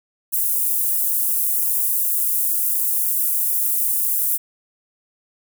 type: high-pass noise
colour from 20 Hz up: pink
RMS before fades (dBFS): -20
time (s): 0.32-4.38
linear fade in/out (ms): 20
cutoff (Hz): 11000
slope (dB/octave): 24
effects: none